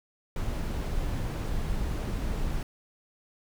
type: noise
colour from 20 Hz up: brown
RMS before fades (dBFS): -30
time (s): 0.36-2.63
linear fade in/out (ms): 2
effects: none